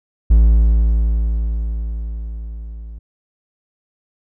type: tone with level ramp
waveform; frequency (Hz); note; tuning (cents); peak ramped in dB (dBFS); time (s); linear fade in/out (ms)
triangle; 55.5; A1; +16; -4 to -28; 0.3-2.99; 10
effects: none